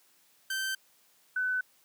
sawtooth / sine tone pair in turn, 1552 / 1505.2 Hz, G6 / F#6, -18 / +29 cents, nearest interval minor second, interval 53 cents, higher first, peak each -27 dBFS, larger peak neither, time 0.5-0.75 / 1.36-1.61 s, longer neither, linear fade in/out 5 ms, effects white hiss -65 dBFS RMS until 1.84 s + high-pass 150 Hz 12 dB/octave

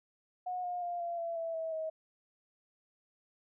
sine tone with pitch steps, 727 / 713.3 / 699.8 / 686.6 / 673.6 / 660.9 / 648.4 / 636.2 Hz, F#5 / F5 / F5 / F5 / E5 / E5 / E5 / D#5, -31 / +36 / +3 / -30 / +37 / +4 / -29 / +38 cents, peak -34 dBFS, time 0.46-1.9 s, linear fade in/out 10 ms, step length 180 ms, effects none

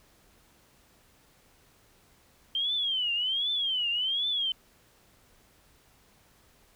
sine tone with vibrato, 3136 Hz, G7, in tune, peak -26 dBFS, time 2.55-4.52 s, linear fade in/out 2 ms, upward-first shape triangle, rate 1.3 Hz, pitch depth 220 cents each way, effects pink hiss -62 dBFS RMS until 6.75 s

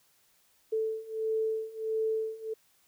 sine beating tone pair, 440 / 441.5 Hz, A4 / A4, 0 / +6 cents, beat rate 1.5 Hz, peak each -33 / -31 dBFS, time 0.72-2.54 s, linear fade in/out 10 ms, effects white hiss -67 dBFS RMS until 2.87 s

